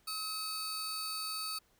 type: tone pair together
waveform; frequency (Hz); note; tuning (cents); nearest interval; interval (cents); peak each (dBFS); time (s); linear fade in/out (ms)
sawtooth; 1277 / 4542; D#6 / C#8; +45 / +41; octave + minor seventh; 2196; -38 / -35; 0.07-1.59; 10
effects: pink hiss -70 dBFS RMS until 1.79 s